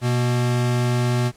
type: tone pair together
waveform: square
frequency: 123.2 / 239.2 Hz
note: B2 / A#3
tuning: -4 / +45 cents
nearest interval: major seventh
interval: 1149 cents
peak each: -19 / -28 dBFS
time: 0.01-1.32 s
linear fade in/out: 50 ms
effects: pink hiss -53 dBFS RMS until 1.36 s + low-pass 11000 Hz 12 dB/octave